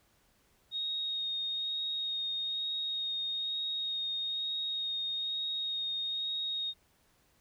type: tone with vibrato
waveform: sine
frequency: 3729 Hz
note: A#7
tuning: in tune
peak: -32 dBFS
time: 0.71-6.74 s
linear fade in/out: 50 ms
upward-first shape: sine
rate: 1.1 Hz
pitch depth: 12 cents each way
effects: pink hiss -69 dBFS RMS until 7.4 s